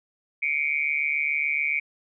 sine tone with amplitude modulation, 2289 Hz, D7, 45 cents flat, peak -18 dBFS, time 0.42-1.8 s, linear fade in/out 10 ms, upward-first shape sine, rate 147 Hz, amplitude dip 100%, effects none

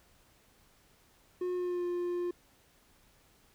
triangle tone with pitch glide, 360.7 to 352.3 Hz, F#4 to F4, -44 to +15 cents, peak -29 dBFS, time 1.41-2.31 s, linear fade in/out 5 ms, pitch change -41 cents, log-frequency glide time 1.53-1.85 s, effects pink hiss -65 dBFS RMS until 3.54 s

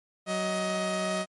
sawtooth tone pair together, 187 / 629 Hz, F#3 / D#5, +19 / +19 cents, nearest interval octave + major sixth, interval 2100 cents, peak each -28 / -25 dBFS, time 0.26-1.26 s, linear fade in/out 50 ms, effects MP3 48 kbps

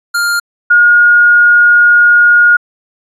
square / sine tone pair in turn, 1404 / 1432.7 Hz, F6 / F6, +9 / +44 cents, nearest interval unison, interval 35 cents, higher second, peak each -11 / -3 dBFS, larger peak second, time 0.14-0.4 / 0.7-2.57 s, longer second, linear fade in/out 10 ms, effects resampled to 32000 Hz

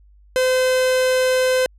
45% pulse tone, 513 Hz, C5, 34 cents flat, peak -15 dBFS, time 0.36-1.66 s, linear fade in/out 0 ms, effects added 50 Hz sine -47 dBFS peak until 1.78 s + low-pass 12000 Hz 12 dB/octave

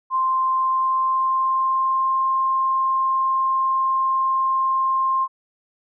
sine tone with pitch glide, 1046.5 to 1058 Hz, C6 to C6, 0 to +19 cents, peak -17 dBFS, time 0.1-5.28 s, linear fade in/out 50 ms, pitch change +19 cents, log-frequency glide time 0.5-2.25 s, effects none

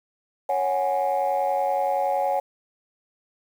sine chord, C# suspended fourth, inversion none, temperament equal, 554.4 / 740 / 830.6 Hz, C#5 / F#5 / G#5, 0 / 0 / 0 cents, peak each -24 dBFS, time 0.49-2.4 s, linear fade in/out 5 ms, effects tanh soft clip ceiling -15 dBFS + 8-bit

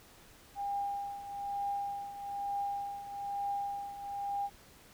sine tone with tremolo, 804 Hz, G5, 44 cents sharp, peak -31 dBFS, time 0.55-4.5 s, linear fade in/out 50 ms, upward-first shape triangle, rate 1.1 Hz, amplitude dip 75%, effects pink hiss -58 dBFS RMS until 4.93 s

